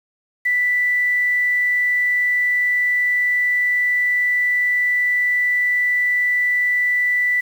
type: tone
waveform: sine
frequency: 1975.5 Hz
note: B6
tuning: in tune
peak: -15 dBFS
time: 0.45-7.41 s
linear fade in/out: 10 ms
effects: 7-bit